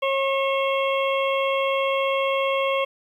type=harmonic tone; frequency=543 Hz; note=C#5; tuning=36 cents flat; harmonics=1 / 2 / 4 / 5 / 6; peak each=-22 / -26 / -30 / -31 / -33 dBFS; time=0.02-2.85 s; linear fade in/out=10 ms; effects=9-bit